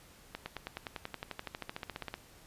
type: accelerating click train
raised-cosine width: 0.3 ms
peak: -22 dBFS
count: 23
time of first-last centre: 0.35-2.141 s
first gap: 110 ms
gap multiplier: 0.97
effects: pink hiss -58 dBFS RMS until 2.46 s + resampled to 32000 Hz